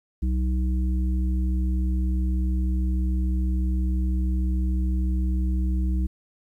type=harmonic tone; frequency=63.1 Hz; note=B1; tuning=38 cents sharp; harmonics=1 / 3 / 5; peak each=-21 / -31 / -35 dBFS; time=0.22-6.07 s; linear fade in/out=10 ms; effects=10-bit